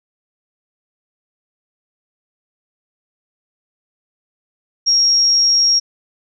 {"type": "tone", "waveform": "sine", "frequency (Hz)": 5588, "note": "F8", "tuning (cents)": 0, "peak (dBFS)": -10, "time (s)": [4.86, 5.8], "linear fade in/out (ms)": 20, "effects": []}